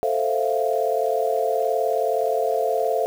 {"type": "chord", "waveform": "sine", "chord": "F major seventh", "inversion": "first", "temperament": "equal with one note detuned", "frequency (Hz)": [441.5, 523.3, 659.3, 698.5], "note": ["A4", "C5", "E5", "F5"], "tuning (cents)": [6, 0, 0, 0], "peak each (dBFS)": [-24, -25, -25, -25], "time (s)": [0.03, 3.06], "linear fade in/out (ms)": 0, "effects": ["7-bit"]}